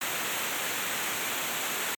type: noise with comb filter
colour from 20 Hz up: pink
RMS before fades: -31 dBFS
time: 0.01-1.95 s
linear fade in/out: 5 ms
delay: 0.2 ms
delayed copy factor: -0.6
effects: high-pass 200 Hz 12 dB/octave + MP3 96 kbps